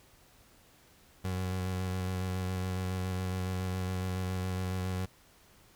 30% pulse tone with vibrato, 92.5 Hz, F#2, in tune, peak -29 dBFS, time 1.24-5.06 s, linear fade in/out 10 ms, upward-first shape square, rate 7.2 Hz, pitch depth 16 cents each way, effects pink hiss -61 dBFS RMS until 5.75 s

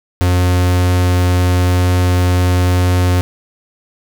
45% pulse tone, 89.9 Hz, F#2, 49 cents flat, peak -10 dBFS, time 0.21-3.21 s, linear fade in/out 0 ms, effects none

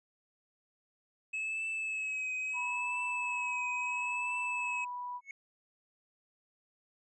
triangle tone with vibrato, 2580 Hz, E7, 38 cents flat, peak -32 dBFS, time 1.33-4.85 s, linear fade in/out 10 ms, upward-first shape triangle, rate 0.74 Hz, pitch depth 45 cents each way
sine tone, 982 Hz, B5, 10 cents flat, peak -37 dBFS, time 2.53-5.21 s, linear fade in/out 50 ms
triangle tone with exponential growth, 2199 Hz, C#7, 14 cents flat, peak -36 dBFS, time 5.21-5.31 s, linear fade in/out 2 ms, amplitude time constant 20 ms
effects resampled to 22050 Hz

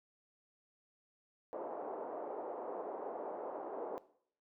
pink band-pass noise, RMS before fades -43 dBFS, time 1.53-3.98 s, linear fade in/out 0 ms, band 390 to 840 Hz, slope 24 dB/octave, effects noise-tail reverb RT60 0.6 s tail -18 dB re dry

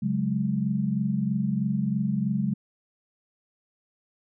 sine chord, C# suspended fourth, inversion none, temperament just, 138.59 / 184.79 / 207.9 Hz, C#3 / F#3 / G#3, 0 / -2 / +2 cents, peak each -29 / -28 / -26 dBFS, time 0.02-2.54 s, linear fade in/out 10 ms, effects none

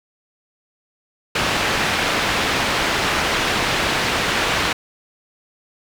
white low-pass noise, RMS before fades -20 dBFS, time 1.35-4.73 s, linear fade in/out 5 ms, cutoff 2800 Hz, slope 12 dB/octave, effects none

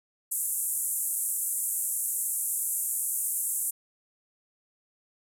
white band-pass noise, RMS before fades -30 dBFS, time 0.31-3.71 s, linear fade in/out 10 ms, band 7700 to 13000 Hz, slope 48 dB/octave, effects none

